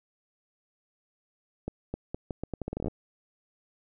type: accelerating click train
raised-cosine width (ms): 2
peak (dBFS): -19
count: 16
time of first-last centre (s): 1.68-2.882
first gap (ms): 260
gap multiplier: 0.79
effects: none